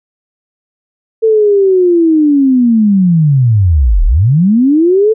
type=linear two-way sweep; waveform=sine; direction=down then up; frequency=450.7 to 34.2 to 450.7 Hz; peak=-5 dBFS; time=1.22-5.14 s; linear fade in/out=20 ms; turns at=4.05 s; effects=none